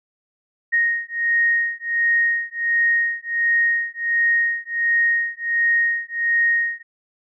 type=beating tone pair; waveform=sine; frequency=1864.7 / 1866.1 Hz; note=A#6 / A#6; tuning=0 / +1 cents; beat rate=1.4 Hz; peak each=-20 / -20 dBFS; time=0.72-6.83 s; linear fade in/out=20 ms; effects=none